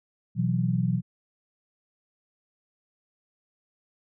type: chord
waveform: sine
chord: B suspended fourth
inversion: none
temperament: equal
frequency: 123.47 / 164.81 / 185 Hz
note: B2 / E3 / F#3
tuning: 0 / 0 / 0 cents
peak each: -26 / -27 / -27 dBFS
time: 0.35-1.02 s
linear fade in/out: 50 ms
effects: none